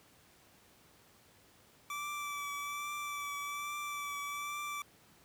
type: tone with vibrato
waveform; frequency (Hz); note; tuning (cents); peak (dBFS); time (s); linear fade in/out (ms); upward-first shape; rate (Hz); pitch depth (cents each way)
25% pulse; 1160; D6; -22; -34; 1.9-4.82; 2; triangle; 1.2; 25
effects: pink hiss -63 dBFS RMS until 5.24 s + high-pass 80 Hz 12 dB/octave